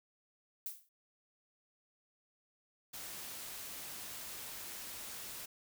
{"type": "noise with exponential decay", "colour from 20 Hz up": "violet", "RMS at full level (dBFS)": -38, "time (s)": [0.66, 0.89], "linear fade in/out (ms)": 2, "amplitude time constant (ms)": 49}
{"type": "noise", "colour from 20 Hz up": "white", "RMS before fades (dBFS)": -46, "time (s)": [2.93, 5.46], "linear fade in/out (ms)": 10}
{"effects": []}